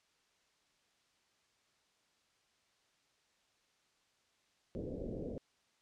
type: low-pass noise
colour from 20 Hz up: white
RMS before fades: -42 dBFS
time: 4.75-5.38 s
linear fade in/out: 0 ms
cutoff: 540 Hz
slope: 48 dB/octave
effects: white hiss -74 dBFS RMS until 5.81 s + low-pass 6000 Hz 12 dB/octave